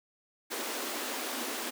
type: high-pass noise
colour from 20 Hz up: pink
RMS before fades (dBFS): -36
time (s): 0.5-1.71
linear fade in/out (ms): 20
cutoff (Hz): 230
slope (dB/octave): 96
effects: none